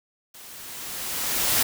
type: noise with level ramp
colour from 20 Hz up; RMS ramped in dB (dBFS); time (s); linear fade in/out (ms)
white; -45 to -20; 0.34-1.63; 5
effects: none